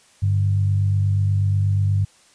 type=tone pair together; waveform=sine; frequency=99.41 / 147.7 Hz; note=G2 / D3; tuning=+25 / +10 cents; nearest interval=perfect fifth; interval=685 cents; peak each=-16 / -27 dBFS; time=0.22-2.05 s; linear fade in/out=10 ms; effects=white hiss -54 dBFS RMS until 2.34 s + resampled to 22050 Hz